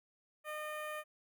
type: tone with notch filter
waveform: 15% pulse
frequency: 609 Hz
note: D#5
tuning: 37 cents flat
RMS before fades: -42 dBFS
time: 0.44-1.04 s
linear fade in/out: 50 ms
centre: 5500 Hz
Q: 0.81
effects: none